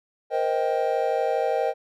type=chord; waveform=triangle; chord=C minor seventh; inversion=third; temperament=just; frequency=470.9 / 523.3 / 627.9 / 784.9 Hz; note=Bb4 / C5 / Eb5 / G5; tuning=+18 / 0 / +16 / +2 cents; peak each=-25 dBFS; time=0.3-1.74 s; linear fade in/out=50 ms; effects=none